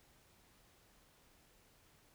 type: silence
effects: pink hiss -68 dBFS RMS until 2.14 s